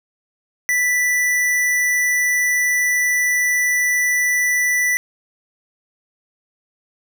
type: tone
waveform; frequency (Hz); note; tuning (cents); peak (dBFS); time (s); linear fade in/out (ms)
square; 1975.5; B6; 0; -16; 0.69-4.97; 0
effects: none